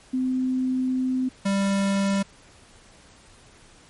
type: tone pair in turn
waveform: sine / square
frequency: 257.3 / 197.14 Hz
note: C4 / G3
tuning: -29 / +10 cents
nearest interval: perfect fourth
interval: 461 cents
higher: first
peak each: -21 dBFS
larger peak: neither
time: 0.13-1.29 / 1.45-2.23 s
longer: first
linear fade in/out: 10 ms
effects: pink hiss -52 dBFS RMS until 3.89 s + MP3 48 kbps